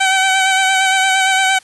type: tone with vibrato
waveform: 15% pulse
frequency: 764 Hz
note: G5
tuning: 45 cents flat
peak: -5 dBFS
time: 0-1.59 s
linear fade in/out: 10 ms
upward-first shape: sine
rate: 8.7 Hz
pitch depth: 25 cents each way
effects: white hiss -46 dBFS RMS until 1.63 s + resampled to 24000 Hz